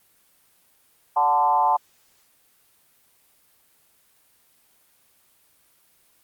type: tone with frequency modulation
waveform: sine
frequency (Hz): 880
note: A5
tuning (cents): 0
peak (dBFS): -16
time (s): 1.16-1.77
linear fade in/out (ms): 10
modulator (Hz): 149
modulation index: 1.1
effects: white hiss -61 dBFS RMS until 6.23 s + Opus 32 kbps